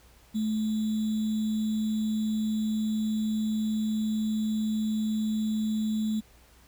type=tone with sample-and-hold; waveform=sine; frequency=216.7 Hz; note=A3; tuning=26 cents flat; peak=-25 dBFS; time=0.34-6.21 s; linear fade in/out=20 ms; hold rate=3675 Hz; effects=added 60 Hz sine -57 dBFS peak until 6.67 s + pink hiss -59 dBFS RMS until 6.67 s